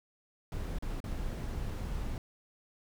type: noise with dropouts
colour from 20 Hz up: brown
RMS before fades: -36 dBFS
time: 0.52-2.18 s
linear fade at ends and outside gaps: 1 ms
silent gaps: 0.786-0.824 / 1.003-1.041 s
effects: none